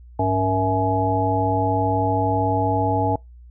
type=harmonic tone with a mistuned harmonic; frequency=93.6 Hz; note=F#2; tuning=20 cents sharp; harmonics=1 / 3 / 5 / 7 / 9; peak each=-23 / -25 / -26 / -25 / -22 dBFS; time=0.19-3.16 s; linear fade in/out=5 ms; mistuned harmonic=1; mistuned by=+150 cents; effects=noise-tail reverb RT60 0.2 s tail -26 dB re dry + added 60 Hz sine -41 dBFS peak until 3.5 s